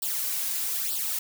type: noise with flanger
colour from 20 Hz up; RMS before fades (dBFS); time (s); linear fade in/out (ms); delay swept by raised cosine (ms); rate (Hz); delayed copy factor
blue; -29; 0.02-1.19; 5; 0.23 to 3.73; 1.1; +0.85
effects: none